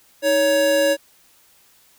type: tone pair together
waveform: square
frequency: 314.8 / 559 Hz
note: D#4 / C#5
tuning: +20 / +14 cents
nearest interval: minor seventh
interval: 994 cents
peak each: -25 / -16 dBFS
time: 0.22-0.97 s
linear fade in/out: 50 ms
effects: white hiss -55 dBFS RMS until 1.98 s